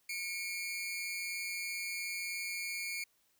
sawtooth tone pair together, 2198 / 2381 Hz, C#7 / D7, -15 / +23 cents, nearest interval minor second, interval 138 cents, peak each -36 / -37 dBFS, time 0.09-3.04 s, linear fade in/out 5 ms, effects white hiss -73 dBFS RMS until 3.39 s

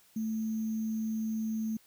sine tone with sample-and-hold, 220 Hz, A3, in tune, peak -30 dBFS, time 0.16-1.77 s, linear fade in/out 5 ms, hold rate 6300 Hz, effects white hiss -63 dBFS RMS until 1.86 s

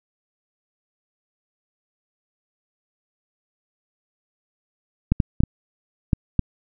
clicks, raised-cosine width 5 ms, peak -4 dBFS, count 6, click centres 5.12 / 5.202 / 5.405 / 5.436 / 6.132 / 6.393 s, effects none

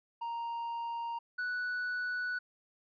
triangle tone pair in turn, 932.3 / 1479.9 Hz, A#5 / F#6, 0 / 0 cents, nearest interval minor sixth, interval 800 cents, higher second, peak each -33 / -31 dBFS, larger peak second, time 0.21-1.19 / 1.38-2.39 s, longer second, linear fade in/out 10 ms, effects resampled to 11025 Hz

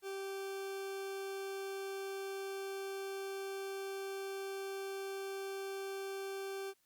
40% pulse tone, 390 Hz, G4, 9 cents flat, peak -39 dBFS, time 0.02-6.74 s, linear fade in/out 50 ms, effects white hiss -75 dBFS RMS until 6.85 s + Opus 48 kbps

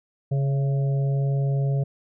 harmonic tone with a mistuned harmonic, 138.6 Hz, C#3, in tune, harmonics 1 / 3 / 4 / 5, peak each -20 / -35 / -37 / -39 dBFS, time 0.31-1.84 s, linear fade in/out 10 ms, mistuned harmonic 5, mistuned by -45 cents, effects none

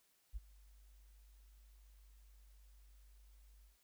sine tone with ADSR envelope, 50.2 Hz, G1, 42 cents sharp, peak -38 dBFS, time 0.33-3.78 s, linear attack 34 ms, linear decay 23 ms, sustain -22 dB, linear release 130 ms, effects white hiss -75 dBFS RMS until 3.83 s

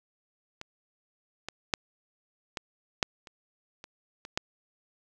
clicks, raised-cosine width 0.2 ms, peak -22 / -18 / -7 / -16 / -6 / -29 / -26 / -24 / -10 dBFS, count 9, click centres 0.614 / 1.486 / 1.738 / 2.572 / 3.028 / 3.272 / 3.841 / 4.251 / 4.375 s, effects none

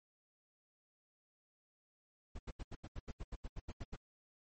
brown noise bursts, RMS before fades -43 dBFS, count 14, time 2.35-3.963 s, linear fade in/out 10 ms, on 40 ms, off 81 ms, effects MP3 32 kbps

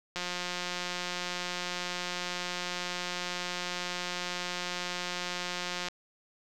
click train, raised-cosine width 0.2 ms, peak -17 dBFS, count 1020, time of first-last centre 0.16-5.885 s, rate 178 Hz, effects none

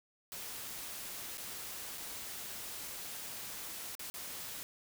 white noise with dropouts, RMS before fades -44 dBFS, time 0.32-4.63 s, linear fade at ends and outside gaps 0 ms, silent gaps 1.373-1.38 / 1.976-1.98 / 3.952-3.994 / 4.1-4.141 s, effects none

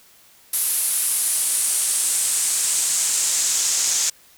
pink noise with band-pass filter sweep, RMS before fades -21 dBFS, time 0.53-4.1 s, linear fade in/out 5 ms, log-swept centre 11000 to 6700 Hz, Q 2.9, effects white hiss -52 dBFS RMS until 4.37 s

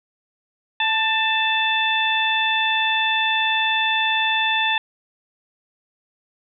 harmonic tone with a mistuned harmonic, 880 Hz, A5, in tune, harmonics 1 / 2 / 3 / 4, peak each -23 / -23 / -23 / -23 dBFS, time 0.8-4.78 s, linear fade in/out 2 ms, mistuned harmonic 2, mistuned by +21 cents, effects none

